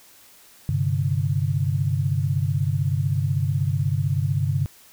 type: chord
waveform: sine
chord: G suspended fourth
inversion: none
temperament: equal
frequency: 98 / 130.81 / 146.83 Hz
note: G2 / C3 / D3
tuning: 0 / 0 / 0 cents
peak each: -24 dBFS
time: 0.69-4.66 s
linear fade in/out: 0 ms
effects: white hiss -51 dBFS RMS until 4.92 s